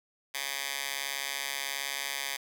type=tone with high-pass filter; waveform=10% pulse; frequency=138.59 Hz; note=C#3; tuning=in tune; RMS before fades=-35 dBFS; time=0.34-2.37 s; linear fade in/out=10 ms; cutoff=2000 Hz; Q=0.82; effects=none